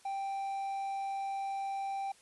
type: tone with quantisation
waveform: triangle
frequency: 785 Hz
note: G5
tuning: 2 cents sharp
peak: -32 dBFS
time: 0.05-2.12 s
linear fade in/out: 5 ms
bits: 10
effects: white hiss -62 dBFS RMS until 2.21 s + resampled to 24000 Hz